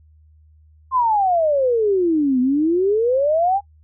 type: exponential two-way sweep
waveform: sine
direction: down then up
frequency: 1067 to 246.9 to 823 Hz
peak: -14 dBFS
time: 0.91-3.61 s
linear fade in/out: 50 ms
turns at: 2.4 s
effects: noise-tail reverb RT60 0.1 s tail -23 dB re dry + added 77 Hz sine -48 dBFS peak until 3.83 s